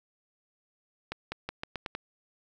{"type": "accelerating click train", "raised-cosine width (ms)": 0.3, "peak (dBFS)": -18, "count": 7, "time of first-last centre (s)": [1.12, 1.95], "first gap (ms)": 200, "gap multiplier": 0.85, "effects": ["10-bit"]}